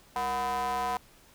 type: ring-modulated tone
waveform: square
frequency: 133.3 Hz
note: C3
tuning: 33 cents sharp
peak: -26 dBFS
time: 0.16-0.97 s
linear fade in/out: 0 ms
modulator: 869 Hz
effects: pink hiss -58 dBFS RMS until 1.34 s